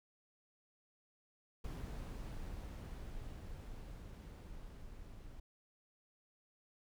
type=noise with level ramp; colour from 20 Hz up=brown; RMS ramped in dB=-43 to -53 dBFS; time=1.64-5.4 s; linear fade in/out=5 ms; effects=none